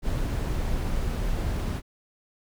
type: noise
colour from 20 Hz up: brown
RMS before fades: -27 dBFS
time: 0.02-1.82 s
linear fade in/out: 50 ms
effects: none